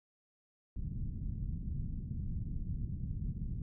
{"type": "low-pass noise", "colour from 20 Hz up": "pink", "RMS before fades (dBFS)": -38, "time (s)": [0.76, 3.62], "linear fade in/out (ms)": 2, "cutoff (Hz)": 190, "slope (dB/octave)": 24, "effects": []}